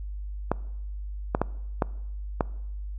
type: clicks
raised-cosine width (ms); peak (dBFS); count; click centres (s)
1; -8; 5; 0.516 / 1.349 / 1.416 / 1.822 / 2.408
effects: noise-tail reverb RT60 0.9 s tail -22 dB re dry + added 50 Hz sine -32 dBFS peak until 2.98 s